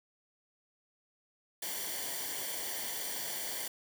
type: noise with comb filter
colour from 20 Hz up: white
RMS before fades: -38 dBFS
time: 1.62-3.68 s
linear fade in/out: 5 ms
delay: 0.77 ms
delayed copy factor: -0.7
effects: none